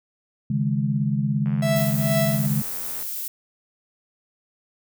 sine chord, C# suspended second, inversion none, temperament just, 138.59 / 155.92 / 207.9 Hz, C#3 / D#3 / G#3, 0 / +4 / +2 cents, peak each -23 / -26 / -24 dBFS, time 0.5-2.62 s, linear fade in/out 5 ms
click train, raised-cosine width 0.5 ms, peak -27 dBFS, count 137, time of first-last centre 1.46-3.025 s, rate 86.9 Hz
45% pulse tone with tremolo, 659 Hz, E5, 1 cent flat, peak -20 dBFS, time 1.62-2.46 s, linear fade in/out 5 ms, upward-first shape triangle, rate 2.2 Hz, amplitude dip 95%
violet noise, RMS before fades -30 dBFS, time 1.76-3.28 s, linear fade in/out 2 ms
effects none

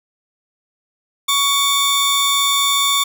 sawtooth tone pair together, 1121 / 3559 Hz, C#6 / A7, +19 / +19 cents, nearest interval octave + minor sixth, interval 2000 cents, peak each -14 / -13 dBFS, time 1.28-3.04 s, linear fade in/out 10 ms, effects none

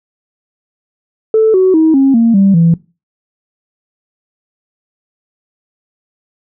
sine tone with pitch steps, 440 / 374.3 / 318.4 / 270.9 / 230.4 / 196 / 166.73 Hz, A4 / F#4 / D#4 / C#4 / A#3 / G3 / E3, 0 / +20 / +40 / -40 / -20 / 0 / +20 cents, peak -4 dBFS, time 1.34-2.74 s, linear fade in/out 2 ms, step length 200 ms, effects noise-tail reverb RT60 0.3 s tail -21 dB re dry + tanh soft clip ceiling -1 dBFS

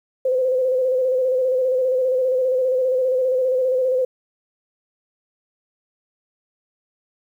sine tone with vibrato, 513 Hz, C5, 34 cents flat, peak -16 dBFS, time 0.25-4.05 s, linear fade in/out 5 ms, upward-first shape square, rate 15 Hz, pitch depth 35 cents each way, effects 9-bit

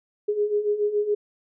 sine beating tone pair, 410.8 / 417.9 Hz, G#4 / G#4, -19 / +11 cents, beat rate 7.1 Hz, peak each -27 / -22 dBFS, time 0.28-1.15 s, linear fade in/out 10 ms, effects none

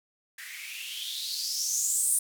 violet noise with band-pass filter sweep, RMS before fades -31 dBFS, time 0.38-2.19 s, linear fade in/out 5 ms, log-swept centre 1800 to 9500 Hz, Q 6.7, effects none

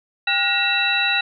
sine tone cluster, 795 / 1439 / 1894 / 2687 / 3911 Hz, G5 / F#6 / A#6 / E7 / B7, +24 / -49 / +27 / +33 / -18 cents, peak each -27 / -24 / -25 / -21 / -22 dBFS, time 0.27-1.21 s, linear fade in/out 5 ms, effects none

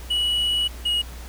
triangle tone pair in turn, 2931 / 2892 Hz, F#7 / F#7, -17 / -40 cents, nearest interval unison, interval 23 cents, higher first, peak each -18 dBFS, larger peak neither, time 0.1-0.68 / 0.85-1.02 s, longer first, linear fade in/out 10 ms, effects added 60 Hz sine -35 dBFS peak until 1.28 s + pink hiss -43 dBFS RMS until 1.28 s

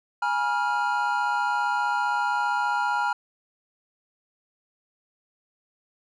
triangle chord, F diminished, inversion first, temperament equal with one note detuned, 830.6 / 965.8 / 1396.9 Hz, Ab5 / Cb6 / F6, 0 / -39 / 0 cents, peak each -25 dBFS, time 0.22-3.13 s, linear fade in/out 5 ms, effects resampled to 22050 Hz

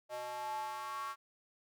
square tone with high-pass filter sweep, 123.47 Hz, B2, in tune, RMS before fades -41 dBFS, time 0.09-1.16 s, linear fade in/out 50 ms, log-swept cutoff 670 to 1200 Hz, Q 7.3, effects none

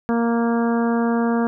harmonic tone, 233.1 Hz, A#3, in tune, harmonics 1 / 2 / 3 / 4 / 5 / 6 / 7, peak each -18 / -24 / -28 / -30 / -32 / -34 / -35 dBFS, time 0.09-1.47 s, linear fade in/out 0 ms, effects none

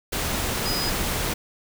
sine tone in noise, 4978 Hz, D#8, in tune, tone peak -27 dBFS, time 0.65-0.9 s, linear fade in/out 10 ms, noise pink, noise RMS -26 dBFS, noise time 0.12-1.34 s, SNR -4 dB, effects none

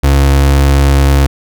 35% pulse tone, 69.3 Hz, C#2, in tune, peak -4 dBFS, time 0.03-1.27 s, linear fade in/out 10 ms, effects none

